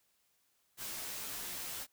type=noise with comb filter; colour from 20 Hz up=white; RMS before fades=-42 dBFS; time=0.77-1.87 s; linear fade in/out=50 ms; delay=13 ms; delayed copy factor=-0.85; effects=white hiss -75 dBFS RMS until 1.92 s